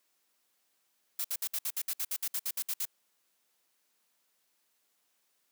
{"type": "noise bursts", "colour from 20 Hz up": "blue", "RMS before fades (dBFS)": -33, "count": 15, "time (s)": [1.19, 2.854], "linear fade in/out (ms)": 5, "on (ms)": 54, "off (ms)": 61, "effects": ["white hiss -75 dBFS RMS until 5.51 s", "high-pass 200 Hz 12 dB/octave"]}